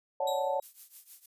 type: chord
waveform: sine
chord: D major seventh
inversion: third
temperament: equal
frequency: 554.4 / 587.3 / 740 / 880 Hz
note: C#5 / D5 / F#5 / A5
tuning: 0 / 0 / 0 / 0 cents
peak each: -31 / -36 / -35 / -33 dBFS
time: 0.2-0.6 s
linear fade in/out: 5 ms
type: tone with exponential decay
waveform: sawtooth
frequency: 3822 Hz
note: A#7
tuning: 43 cents sharp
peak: -32 dBFS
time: 0.27-0.67 s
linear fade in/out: 5 ms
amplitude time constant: 85 ms
type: noise with tremolo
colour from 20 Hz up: violet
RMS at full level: -45 dBFS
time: 0.62-1.26 s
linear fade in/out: 5 ms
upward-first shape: triangle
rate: 6.4 Hz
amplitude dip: 90%
effects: resampled to 32000 Hz